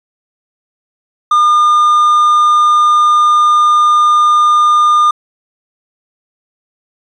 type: tone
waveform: triangle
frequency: 1210 Hz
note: D#6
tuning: 49 cents flat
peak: -4 dBFS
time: 1.31-5.11 s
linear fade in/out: 5 ms
effects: resampled to 22050 Hz